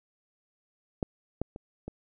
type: clicks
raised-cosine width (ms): 2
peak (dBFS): -15 / -16 / -27 / -24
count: 4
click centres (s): 1.028 / 1.416 / 1.561 / 1.88
effects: none